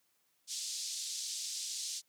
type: band-pass noise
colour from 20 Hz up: pink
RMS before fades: -40 dBFS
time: 0.47-2.02 s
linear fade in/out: 50 ms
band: 4200 to 8100 Hz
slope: 24 dB/octave
effects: white hiss -75 dBFS RMS until 2.08 s + high-pass 100 Hz 12 dB/octave